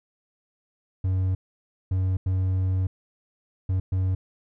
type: tone bursts at uneven times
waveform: triangle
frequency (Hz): 93.5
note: F#2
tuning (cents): +19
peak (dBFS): -19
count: 5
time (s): 1.04-1.35 / 1.91-2.17 / 2.26-2.87 / 3.69-3.8 / 3.92-4.15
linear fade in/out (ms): 5
effects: none